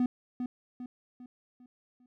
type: tone with echo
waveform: triangle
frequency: 248.3 Hz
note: B3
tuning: 9 cents sharp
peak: -22 dBFS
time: 0-0.06 s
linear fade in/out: 2 ms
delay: 400 ms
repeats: 5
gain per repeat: -7 dB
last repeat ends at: 2.06 s
effects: none